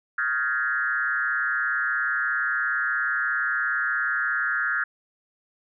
sine tone with frequency modulation, 1543 Hz, G6, 28 cents flat, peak -22 dBFS, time 0.18-4.84 s, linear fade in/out 5 ms, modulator 137 Hz, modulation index 1.6, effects none

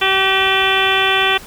harmonic tone with a mistuned harmonic, 383.9 Hz, G4, 36 cents flat, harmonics 1 / 2 / 3 / 4 / 5 / 6 / 7 / 8 / 9, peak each -21 / -21 / -21 / -21 / -21 / -21 / -21 / -21 / -21 dBFS, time 0.01-1.38 s, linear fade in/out 10 ms, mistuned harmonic 6, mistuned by +60 cents, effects pink hiss -37 dBFS RMS until 1.46 s

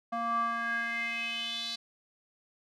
square tone with band-pass filter sweep, 232.5 Hz, A#3, 4 cents flat, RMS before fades -33 dBFS, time 0.12-1.76 s, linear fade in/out 10 ms, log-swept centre 910 to 4200 Hz, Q 5.8, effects none

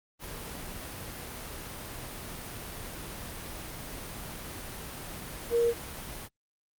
sine tone in noise, 469.4 Hz, A#4, 12 cents sharp, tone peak -22 dBFS, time 5.5-5.74 s, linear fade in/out 50 ms, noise pink, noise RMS -40 dBFS, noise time 0.19-6.29 s, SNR +15 dB, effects Opus 32 kbps

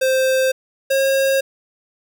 square tone pair in turn, 523.3 / 540.5 Hz, C5 / C#5, 0 / -44 cents, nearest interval minor second, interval 56 cents, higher second, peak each -15 dBFS, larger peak neither, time 0.01-0.52 / 0.9-1.41 s, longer neither, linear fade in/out 10 ms, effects none

